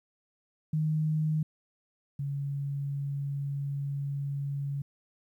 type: tone pair in turn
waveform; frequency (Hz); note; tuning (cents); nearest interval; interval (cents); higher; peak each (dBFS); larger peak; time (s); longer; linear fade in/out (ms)
sine; 155.1 / 140.59; D#3 / C#3; -5 / +25; major second; 170; first; -25 / -30; first; 0.73-1.43 / 2.19-4.82; second; 5
effects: 11-bit